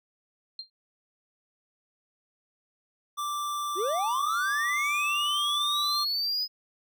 sine tone with exponential decay, 4186 Hz, C8, in tune, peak -31 dBFS, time 0.59-0.7 s, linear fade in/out 2 ms, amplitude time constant 22 ms
square tone, 1174.7 Hz, D6, in tune, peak -30 dBFS, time 3.17-6.05 s, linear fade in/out 20 ms
triangle linear sweep, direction up, 324.1 to 5060 Hz, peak -25 dBFS, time 3.75-6.48 s, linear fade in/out 50 ms
effects none

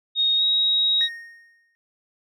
sine tone with pitch glide, 3729 to 3796 Hz, A#7 to A#7, 0 to +31 cents, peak -17 dBFS, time 0.15-1.09 s, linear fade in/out 50 ms, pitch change +31 cents, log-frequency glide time 0.37-0.43 s
triangle tone with exponential decay, 1853 Hz, A#6, 11 cents flat, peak -25 dBFS, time 1.01-1.75 s, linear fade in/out 0 ms, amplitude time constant 160 ms
effects none

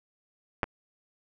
clicks, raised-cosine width 0.5 ms, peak -9 / -27 dBFS, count 2, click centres 0.632 / 0.641 s, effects none

